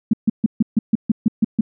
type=tone bursts; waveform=sine; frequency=220 Hz; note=A3; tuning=in tune; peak=-10 dBFS; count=10; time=0.11-1.61 s; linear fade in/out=5 ms; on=24 ms; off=140 ms; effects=none